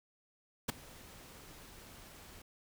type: noise with ADSR envelope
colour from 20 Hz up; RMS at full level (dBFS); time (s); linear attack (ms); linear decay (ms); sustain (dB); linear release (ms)
pink; -31; 0.68-2.42; 16; 6; -23; 5
effects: none